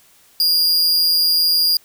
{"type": "tone with amplitude modulation", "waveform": "45% pulse", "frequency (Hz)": 4826, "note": "D8", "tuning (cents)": 46, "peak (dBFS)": -10, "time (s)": [0.4, 1.77], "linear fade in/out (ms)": 2, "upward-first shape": "sine", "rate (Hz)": 167, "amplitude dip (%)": 50, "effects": ["white hiss -52 dBFS RMS until 1.84 s"]}